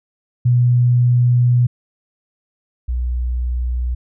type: tone pair in turn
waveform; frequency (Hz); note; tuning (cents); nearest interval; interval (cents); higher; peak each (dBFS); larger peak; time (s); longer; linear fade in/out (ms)
sine; 122.5 / 61.25; B2 / B1; -14 / -14; octave; 1200; first; -10 / -17; first; 0.45-1.67 / 2.88-3.95; first; 10
effects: none